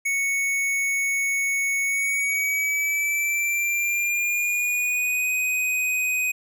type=tone with pitch glide; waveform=square; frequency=2217 to 2503 Hz; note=C#7 to D#7; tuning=0 to +10 cents; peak=-22 dBFS; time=0.05-6.32 s; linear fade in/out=10 ms; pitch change=+210 cents; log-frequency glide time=1.84-5.32 s; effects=none